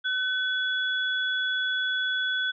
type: tone pair together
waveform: sine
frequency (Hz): 1512 / 3394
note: F#6 / G#7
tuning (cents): +37 / +37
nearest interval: octave + major second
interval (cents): 1400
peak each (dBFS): -26 / -29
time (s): 0.04-2.52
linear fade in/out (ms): 20
effects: none